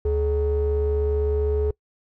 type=ring-modulated tone; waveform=triangle; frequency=174.61 Hz; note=F3; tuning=in tune; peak=-13 dBFS; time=0.05-1.71 s; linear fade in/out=5 ms; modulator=248 Hz; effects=noise-tail reverb RT60 0.1 s tail -25 dB re dry + tanh soft clip ceiling -14 dBFS